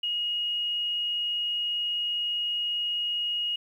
sine tone, 2879 Hz, F#7, 48 cents flat, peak -26 dBFS, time 0.03-3.56 s, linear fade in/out 5 ms, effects 10-bit

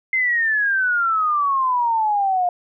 sine exponential sweep, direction down, 2093 to 704 Hz, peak -16 dBFS, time 0.13-2.49 s, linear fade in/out 2 ms, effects none

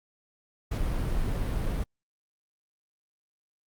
brown noise, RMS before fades -28 dBFS, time 0.71-1.84 s, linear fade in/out 10 ms, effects Opus 48 kbps

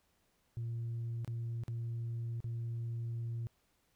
sine tone with dropouts, 116.4 Hz, A#2, 2 cents flat, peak -34 dBFS, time 0.57-3.47 s, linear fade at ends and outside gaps 0 ms, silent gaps 1.247-1.277 / 1.636-1.681 / 2.404-2.443 s, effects tanh soft clip ceiling -34 dBFS + pink hiss -75 dBFS RMS until 3.95 s

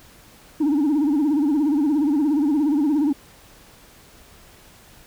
sine tone with vibrato, 293.7 Hz, D4, in tune, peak -14 dBFS, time 0.6-3.13 s, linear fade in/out 10 ms, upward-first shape sine, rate 17 Hz, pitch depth 130 cents each way, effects tanh soft clip ceiling -15 dBFS + pink hiss -49 dBFS RMS until 5.06 s

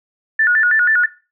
sine tone with vibrato, 1600 Hz, G6, 35 cents sharp, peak -11 dBFS, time 0.39-1.06 s, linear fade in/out 5 ms, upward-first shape square, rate 6.2 Hz, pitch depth 170 cents each way, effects noise-tail reverb RT60 0.3 s tail -17 dB re dry

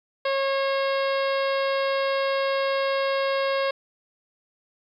harmonic tone with a mistuned harmonic, 545 Hz, C#5, 29 cents flat, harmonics 1 / 2 / 3 / 4 / 5 / 6 / 7 / 8 / 9, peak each -23 / -29 / -33 / -35 / -37 / -39 / -40 / -41 / -42 dBFS, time 0.25-3.71 s, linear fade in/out 5 ms, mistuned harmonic 4, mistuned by -21 cents, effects 10-bit

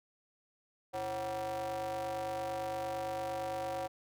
square ring-modulated tone, 103.6 Hz, G#2, 4 cents flat, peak -33 dBFS, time 0.93-3.88 s, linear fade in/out 20 ms, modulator 646 Hz, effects none

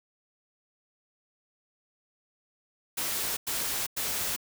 white noise bursts, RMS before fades -31 dBFS, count 3, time 2.97-4.364 s, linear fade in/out 10 ms, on 400 ms, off 97 ms, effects none

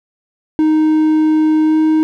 triangle tone with pitch glide, 311.1 to 313.4 Hz, D#4 to D#4, 0 to +13 cents, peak -7 dBFS, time 0.59-2.03 s, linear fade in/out 0 ms, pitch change +13 cents, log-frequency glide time 1.64-1.77 s, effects none

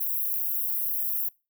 white high-pass noise, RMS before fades -28 dBFS, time 0-1.29 s, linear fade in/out 10 ms, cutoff 12000 Hz, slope 48 dB/octave, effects noise-tail reverb RT60 0.3 s tail -25 dB re dry

